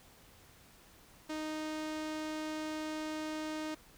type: tone with low-pass filter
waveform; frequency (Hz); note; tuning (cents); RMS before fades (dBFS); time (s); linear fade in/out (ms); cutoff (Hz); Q
sawtooth; 310; D#4; -6; -39; 1.29-3.75; 10; 7200; 0.85
effects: pink hiss -60 dBFS RMS until 3.97 s